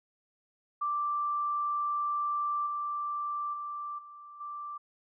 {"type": "tone with level steps", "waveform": "sine", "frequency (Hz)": 1174.7, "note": "D6", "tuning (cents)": 0, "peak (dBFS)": [-28, -31, -35, -46, -37], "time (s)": [0.81, 4.78], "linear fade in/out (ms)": 10, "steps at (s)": [2.66, 3.53, 3.98, 4.4], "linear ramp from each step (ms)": 10, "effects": []}